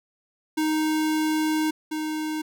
square tone pair in turn, 311.1 / 310 Hz, D#4 / D#4, 0 / -6 cents, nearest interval unison, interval 6 cents, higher first, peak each -22 / -27 dBFS, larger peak first, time 0.57-1.71 / 1.91-2.42 s, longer first, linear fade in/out 10 ms, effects none

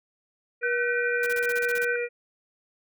harmonic tone, 480 Hz, B4, 49 cents flat, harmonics 1 / 3 / 4 / 5, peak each -27 / -38 / -36 / -33 dBFS, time 0.61-2.09 s, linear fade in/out 50 ms
sine tone with tremolo, 1519 Hz, F#6, 45 cents sharp, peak -24 dBFS, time 0.63-1.96 s, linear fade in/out 2 ms, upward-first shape triangle, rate 12 Hz, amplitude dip 40%
white noise bursts, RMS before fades -38 dBFS, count 10, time 1.23-1.848 s, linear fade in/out 2 ms, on 33 ms, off 32 ms
effects none

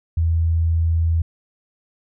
sine tone, 82.41 Hz, E2, in tune, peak -15 dBFS, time 0.17-1.22 s, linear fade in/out 5 ms, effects none

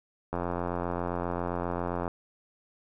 click train, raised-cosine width 1 ms, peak -17 dBFS, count 154, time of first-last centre 0.33-2.079 s, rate 87.5 Hz, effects none

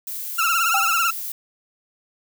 violet noise, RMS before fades -30 dBFS, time 0.07-1.32 s, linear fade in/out 2 ms
30% pulse tone with vibrato, 1346 Hz, E6, 36 cents sharp, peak -15 dBFS, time 0.38-1.11 s, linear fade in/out 10 ms, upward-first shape triangle, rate 18 Hz, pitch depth 99 cents each way
sine tone with exponential decay, 785 Hz, G5, 2 cents sharp, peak -18 dBFS, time 0.74-1.02 s, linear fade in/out 5 ms, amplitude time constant 59 ms
effects none

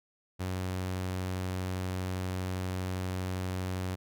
sawtooth tone, 92.5 Hz, F#2, in tune, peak -28 dBFS, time 0.39-3.96 s, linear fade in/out 20 ms, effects none

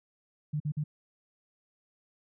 sine tone bursts, 150 Hz, D3, 37 cents sharp, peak -28 dBFS, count 3, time 0.53-0.84 s, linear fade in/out 10 ms, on 72 ms, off 47 ms, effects none

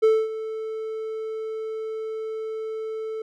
triangle tone with ADSR envelope, 440 Hz, A4, in tune, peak -11 dBFS, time 0.02-3.22 s, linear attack 20 ms, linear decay 240 ms, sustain -15 dB, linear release 4 ms, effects none

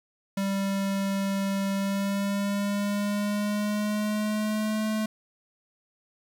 square tone with pitch glide, 196.2 to 216.4 Hz, G3 to A3, +2 to -29 cents, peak -26 dBFS, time 0.37-5.06 s, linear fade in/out 5 ms, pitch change +169 cents, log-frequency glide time 1.74-4.87 s, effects 9-bit

